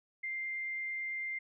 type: tone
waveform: sine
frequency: 2097 Hz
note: C7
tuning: 3 cents sharp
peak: -35 dBFS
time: 0.23-1.39 s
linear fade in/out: 10 ms
effects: none